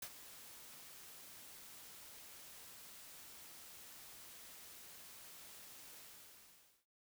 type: noise with ADSR envelope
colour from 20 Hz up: white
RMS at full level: -45 dBFS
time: 0.02-6.86 s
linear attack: 4 ms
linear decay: 61 ms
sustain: -11 dB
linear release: 890 ms
effects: none